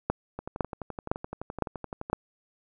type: two click trains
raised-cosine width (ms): 1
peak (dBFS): -21 / -10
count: 21 / 5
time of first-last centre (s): 0.39-2.099 / 0.1-2.13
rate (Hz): 11.7 / 1.97
effects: none